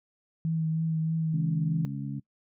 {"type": "tone with vibrato", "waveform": "sine", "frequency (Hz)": 160.7, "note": "E3", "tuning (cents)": -44, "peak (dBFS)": -25, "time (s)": [0.45, 1.85], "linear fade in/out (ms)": 0, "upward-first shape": "triangle", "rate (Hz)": 3.2, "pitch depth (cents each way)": 23}
{"type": "harmonic tone", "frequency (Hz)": 69.3, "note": "C#2", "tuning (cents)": 0, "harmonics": [2, 3, 4], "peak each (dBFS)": [-33, -37, -39], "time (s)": [1.33, 2.2], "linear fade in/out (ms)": 10}
{"effects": ["noise-tail reverb RT60 0.1 s tail -22 dB re dry"]}